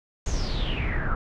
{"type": "noise with low-pass filter sweep", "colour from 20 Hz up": "brown", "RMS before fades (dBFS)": -26, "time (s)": [0.26, 1.15], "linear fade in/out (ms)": 2, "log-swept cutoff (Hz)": [6900, 1300], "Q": 9.6, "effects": []}